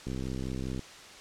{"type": "click train", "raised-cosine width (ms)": 3, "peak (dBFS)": -23, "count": 48, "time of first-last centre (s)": [0.07, 0.793], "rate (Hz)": 65, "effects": ["white hiss -48 dBFS RMS until 1.2 s", "low-pass 6000 Hz 12 dB/octave"]}